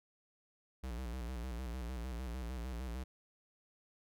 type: tone with vibrato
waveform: square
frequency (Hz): 61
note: B1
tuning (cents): -21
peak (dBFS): -40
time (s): 0.83-3.04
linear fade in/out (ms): 10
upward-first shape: square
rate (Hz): 6.6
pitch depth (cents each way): 99
effects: none